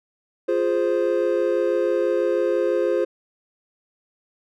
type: chord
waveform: triangle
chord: F minor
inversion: none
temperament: equal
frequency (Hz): 349.2 / 415.3 / 523.3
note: F4 / Ab4 / C5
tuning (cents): 0 / 0 / 0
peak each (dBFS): -21 / -22 / -20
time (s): 0.48-3.05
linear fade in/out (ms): 10
effects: none